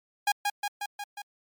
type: tone with echo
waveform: sawtooth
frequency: 818 Hz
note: G#5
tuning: 26 cents flat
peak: -18 dBFS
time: 0.27-0.32 s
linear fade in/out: 5 ms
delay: 180 ms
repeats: 5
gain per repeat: -3 dB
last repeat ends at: 1.22 s
effects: MP3 96 kbps